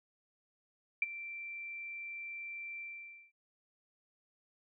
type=tone with ADSR envelope; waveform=sine; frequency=2349 Hz; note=D7; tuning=in tune; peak=-25 dBFS; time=1.02-3.32 s; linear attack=3 ms; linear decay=25 ms; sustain=-16 dB; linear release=520 ms; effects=none